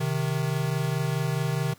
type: tone pair together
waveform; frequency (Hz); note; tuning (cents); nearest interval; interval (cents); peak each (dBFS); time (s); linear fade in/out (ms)
square; 130.81 / 155.56; C3 / D#3; 0 / 0; minor third; 300; -28; 0-1.74; 10
effects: pink hiss -55 dBFS RMS until 1.78 s